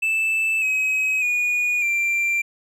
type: tone with pitch steps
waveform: triangle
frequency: 2637 / 2543 / 2452 / 2364 Hz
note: E7 / D#7 / D#7 / D7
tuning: 0 / +37 / -26 / +11 cents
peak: -17 dBFS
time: 0.02-2.42 s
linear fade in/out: 10 ms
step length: 600 ms
effects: none